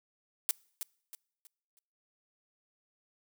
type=noise with echo; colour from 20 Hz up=blue; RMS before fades=-28 dBFS; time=0.49-0.51 s; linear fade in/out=0 ms; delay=320 ms; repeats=4; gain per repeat=-9 dB; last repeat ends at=1.79 s; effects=noise-tail reverb RT60 0.7 s tail -26 dB re dry